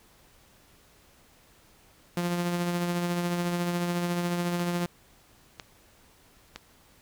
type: tone with tremolo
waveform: sawtooth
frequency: 174.61 Hz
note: F3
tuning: in tune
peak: -21 dBFS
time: 2.17-4.86 s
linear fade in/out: 2 ms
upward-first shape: triangle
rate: 14 Hz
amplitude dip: 40%
type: clicks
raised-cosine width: 0.2 ms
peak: -20 dBFS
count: 3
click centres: 4.596 / 5.598 / 6.56 s
effects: pink hiss -59 dBFS RMS until 7.01 s